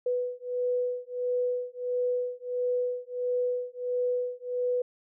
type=beating tone pair; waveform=sine; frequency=493.9 / 495.4 Hz; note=B4 / B4; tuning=0 / +5 cents; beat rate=1.5 Hz; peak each=-30 dBFS; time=0.06-4.82 s; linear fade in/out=5 ms; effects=none